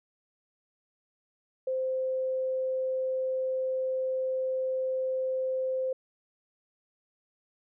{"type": "tone", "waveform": "sine", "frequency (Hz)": 520, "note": "C5", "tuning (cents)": -11, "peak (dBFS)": -27, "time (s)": [1.67, 5.93], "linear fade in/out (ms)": 5, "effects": []}